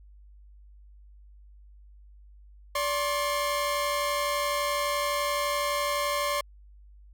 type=tone pair together; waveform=sawtooth; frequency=579 / 1066.2 Hz; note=D5 / C6; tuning=-25 / +32 cents; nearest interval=major seventh; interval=1057 cents; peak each=-25 dBFS; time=2.75-6.41 s; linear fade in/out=5 ms; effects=added 50 Hz sine -49 dBFS peak until 7.13 s